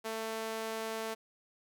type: tone with high-pass filter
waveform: sawtooth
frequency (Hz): 222.4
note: A3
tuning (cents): +19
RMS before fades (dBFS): -38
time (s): 0.04-1.15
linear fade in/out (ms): 20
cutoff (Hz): 470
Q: 1.1
effects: none